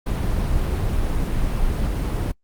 brown noise, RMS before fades -21 dBFS, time 0.06-2.32 s, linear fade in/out 10 ms, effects noise-tail reverb RT60 0.1 s tail -26 dB re dry + Opus 32 kbps

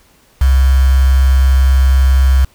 sine tone with quantisation, 66 Hz, C2, 16 cents sharp, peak -6 dBFS, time 0.41-2.45 s, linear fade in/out 5 ms, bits 4, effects pink hiss -50 dBFS RMS until 2.54 s

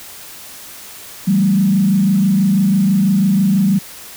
sine tone with frequency modulation, 194.9 Hz, G3, 10 cents flat, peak -10 dBFS, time 1.27-3.79 s, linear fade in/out 10 ms, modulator 26.1 Hz, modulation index 0.82, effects white hiss -35 dBFS RMS until 4.16 s

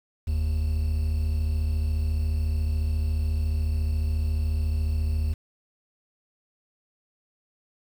triangle tone pair together, 43.65 / 77.78 Hz, F1 / D#2, 0 / 0 cents, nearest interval minor seventh, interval 1000 cents, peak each -28 / -21 dBFS, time 0.27-5.34 s, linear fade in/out 10 ms, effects 8-bit

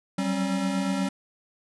square tone cluster, 184.1 / 192.4 / 271.1 Hz, F#3 / G3 / C#4, -8 / -32 / -38 cents, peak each -36 / -27 / -30 dBFS, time 0.18-1.09 s, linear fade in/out 5 ms, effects resampled to 24000 Hz

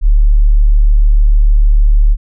sine tone, 36.75 Hz, D1, 2 cents sharp, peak -4 dBFS, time 0.01-2.17 s, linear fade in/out 50 ms, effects none

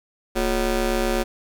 20% pulse ring-modulated tone, 196 Hz, G3, in tune, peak -12 dBFS, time 0.35-1.24 s, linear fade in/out 20 ms, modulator 162 Hz, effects none

